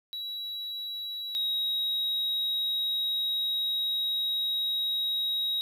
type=tone pair in turn; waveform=triangle; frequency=3902 / 3808 Hz; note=B7 / A#7; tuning=-22 / +36 cents; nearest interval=unison; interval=42 cents; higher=first; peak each=-32 / -25 dBFS; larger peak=second; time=0.13-1.35 / 1.35-5.61 s; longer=second; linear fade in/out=0 ms; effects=none